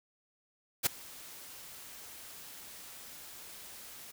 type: noise with ADSR envelope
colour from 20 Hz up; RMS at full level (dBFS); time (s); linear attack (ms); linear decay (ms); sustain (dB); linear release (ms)
white; -25; 0.83-4.12; 33; 9; -24; 15
effects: none